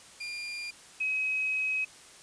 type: tone pair in turn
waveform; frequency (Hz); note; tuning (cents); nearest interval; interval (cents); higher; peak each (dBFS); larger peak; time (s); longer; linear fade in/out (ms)
30% pulse / sine; 2400 / 2543; D7 / D#7; +37 / +37; minor second; 100; second; -33 / -27; second; 0.2-0.71 / 1-1.85; second; 10
effects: white hiss -52 dBFS RMS until 2.22 s + resampled to 22050 Hz